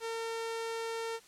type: tone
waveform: sawtooth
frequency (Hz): 455.2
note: A#4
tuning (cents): -41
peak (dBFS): -31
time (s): 0-1.2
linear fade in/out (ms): 50
effects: white hiss -58 dBFS RMS until 1.27 s + low-pass 9000 Hz 12 dB/octave